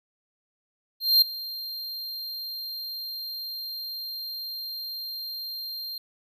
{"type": "tone with ADSR envelope", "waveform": "square", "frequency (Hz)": 4186, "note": "C8", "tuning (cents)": 0, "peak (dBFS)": -14, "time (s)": [1, 5.98], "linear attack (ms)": 220, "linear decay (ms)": 4, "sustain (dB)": -19, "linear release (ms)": 3, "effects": []}